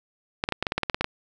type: clicks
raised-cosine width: 0.3 ms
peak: -8 dBFS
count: 12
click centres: 0.439 / 0.489 / 0.523 / 0.626 / 0.668 / 0.721 / 0.78 / 0.833 / 0.898 / 0.945 / 1.01 / 1.044 s
effects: none